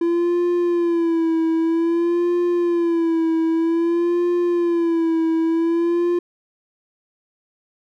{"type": "tone with vibrato", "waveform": "triangle", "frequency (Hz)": 337.6, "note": "E4", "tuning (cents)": 41, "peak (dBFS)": -14, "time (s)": [0.01, 6.19], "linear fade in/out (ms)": 5, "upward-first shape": "sine", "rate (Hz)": 0.52, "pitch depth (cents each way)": 64, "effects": []}